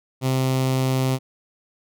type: tone with notch filter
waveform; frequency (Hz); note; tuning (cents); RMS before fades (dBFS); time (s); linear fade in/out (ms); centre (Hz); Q
sawtooth; 130.9; C3; +1; -21; 0.21-1.19; 50; 1600; 1.9
effects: none